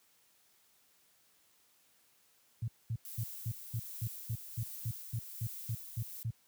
sine tone bursts, 113.8 Hz, A#2, 41 cents flat, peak -32 dBFS, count 14, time 2.62-6.306 s, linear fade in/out 5 ms, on 59 ms, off 220 ms
violet noise with tremolo, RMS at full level -45 dBFS, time 3.05-6.23 s, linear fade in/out 0 ms, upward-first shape sine, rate 1.3 Hz, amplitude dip 35%
effects white hiss -69 dBFS RMS until 6.47 s + high-pass 60 Hz 12 dB/octave

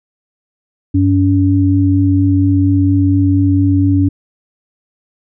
sine tone pair together, 95.9 / 283.4 Hz, G2 / C#4, -37 / +38 cents, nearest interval octave + perfect fifth, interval 1875 cents, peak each -11 dBFS, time 0.94-4.09 s, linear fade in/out 10 ms, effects none

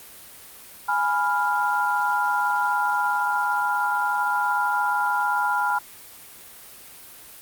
sine chord, F diminished, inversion first, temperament equal, 830.6 / 987.8 / 1396.9 Hz, Ab5 / Cb6 / F6, 0 / 0 / 0 cents, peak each -24 dBFS, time 0.88-5.79 s, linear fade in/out 10 ms, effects white hiss -44 dBFS RMS until 7.41 s + Opus 32 kbps

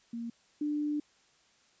sine tone pair in turn, 233.1 / 296.7 Hz, A#3 / D4, 0 / +18 cents, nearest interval major third, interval 418 cents, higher second, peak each -35 / -29 dBFS, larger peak second, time 0.13-0.3 / 0.61-1 s, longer second, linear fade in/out 5 ms, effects white hiss -66 dBFS RMS until 1.8 s + resampled to 16000 Hz

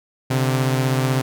sawtooth beating tone pair, 130 / 146 Hz, C3 / D3, -11 / -10 cents, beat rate 16 Hz, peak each -14 / -21 dBFS, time 0.3-1.22 s, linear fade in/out 10 ms, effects none

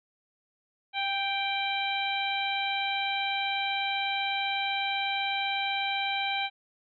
harmonic tone with a mistuned harmonic, 784 Hz, G5, in tune, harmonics 1 / 2 / 3 / 4 / 5, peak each -31 / -38 / -32 / -35 / -36 dBFS, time 0.93-6.5 s, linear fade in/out 50 ms, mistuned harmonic 1, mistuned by +17 cents, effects none

